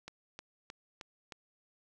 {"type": "click train", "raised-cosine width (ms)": 0.2, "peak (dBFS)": -27, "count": 5, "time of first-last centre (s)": [0.08, 1.322], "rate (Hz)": 3.22, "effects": []}